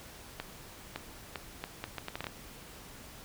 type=accelerating click train; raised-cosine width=0.3 ms; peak=-20 dBFS; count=11; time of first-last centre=0.4-2.268 s; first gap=560 ms; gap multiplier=0.71; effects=pink hiss -50 dBFS RMS until 3.24 s